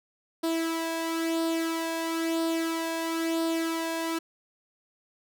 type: tone with flanger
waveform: sawtooth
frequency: 328.3 Hz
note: E4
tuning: 7 cents flat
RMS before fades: -29 dBFS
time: 0.43-4.19 s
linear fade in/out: 10 ms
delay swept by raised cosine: 0.22 to 1.19 ms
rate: 1 Hz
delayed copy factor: +0.55
effects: none